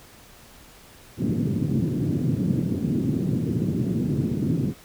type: band-pass noise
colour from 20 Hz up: pink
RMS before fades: -24 dBFS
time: 1.17-4.74 s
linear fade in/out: 50 ms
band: 120 to 300 Hz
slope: 24 dB/octave
effects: pink hiss -49 dBFS RMS until 4.84 s